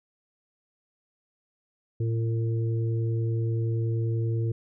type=harmonic tone; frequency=113.8 Hz; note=A#2; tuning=41 cents flat; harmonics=1 / 3 / 4; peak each=-24 / -35 / -38 dBFS; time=2-4.52 s; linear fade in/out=5 ms; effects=none